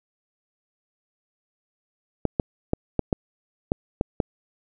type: clicks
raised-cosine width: 2 ms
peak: -7 dBFS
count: 8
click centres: 2.253 / 2.398 / 2.734 / 2.993 / 3.128 / 3.719 / 4.011 / 4.202 s
effects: none